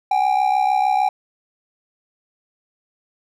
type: ring-modulated tone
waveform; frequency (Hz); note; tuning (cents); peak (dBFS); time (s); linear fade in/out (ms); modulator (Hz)
triangle; 790; G5; +13; -10; 0.11-1.09; 2; 33.3
effects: none